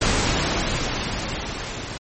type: noise with level ramp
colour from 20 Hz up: pink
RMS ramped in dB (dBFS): -19 to -32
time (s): 0.01-1.98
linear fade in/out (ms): 10
effects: MP3 32 kbps